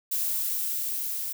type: noise with level ramp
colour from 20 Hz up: violet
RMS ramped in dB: -27 to -32 dBFS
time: 0.11-1.33 s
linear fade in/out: 10 ms
effects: none